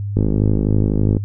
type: click train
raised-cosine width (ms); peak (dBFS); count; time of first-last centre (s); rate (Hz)
3; -4; 53; 0.17-1.168; 52.1
effects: noise-tail reverb RT60 0.1 s tail -17 dB re dry + added 101 Hz sine -21 dBFS peak until 1.24 s